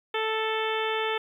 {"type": "harmonic tone", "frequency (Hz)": 440, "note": "A4", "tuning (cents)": 0, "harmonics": [1, 2, 3, 4, 5, 6, 7, 8], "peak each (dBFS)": [-29, -32, -34, -35, -36, -37, -37, -38], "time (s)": [0.14, 1.18], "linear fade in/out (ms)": 5, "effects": ["10-bit"]}